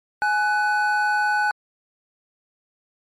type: tone pair together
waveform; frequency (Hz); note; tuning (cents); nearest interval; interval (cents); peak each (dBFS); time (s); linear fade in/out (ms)
triangle; 837.4 / 1492; G#5 / F#6; +14 / +14; minor seventh; 1000; -19; 0.22-1.51; 0
effects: MP3 64 kbps